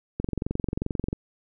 click train, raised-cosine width 3 ms, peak -14 dBFS, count 22, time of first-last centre 0.2-1.129 s, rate 22.6 Hz, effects none

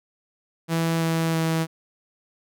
sawtooth tone with pitch steps, 164.81 / 163.58 / 162.35 Hz, E3 / E3 / E3, 0 / -13 / -26 cents, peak -17 dBFS, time 0.68-1.67 s, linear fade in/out 50 ms, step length 330 ms, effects none

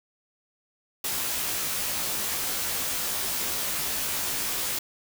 white noise with comb filter, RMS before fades -29 dBFS, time 1.04-4.79 s, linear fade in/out 5 ms, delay 17 ms, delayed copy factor -0.9, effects none

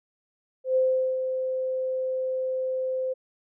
sine tone with ADSR envelope, 518 Hz, C5, 17 cents flat, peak -18 dBFS, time 0.64-3.14 s, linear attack 120 ms, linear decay 410 ms, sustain -7 dB, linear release 17 ms, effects none

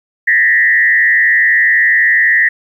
sine tone with frequency modulation, 1876 Hz, A#6, 11 cents sharp, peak -7 dBFS, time 0.27-2.49 s, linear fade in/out 10 ms, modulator 100 Hz, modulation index 1.2, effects 8-bit

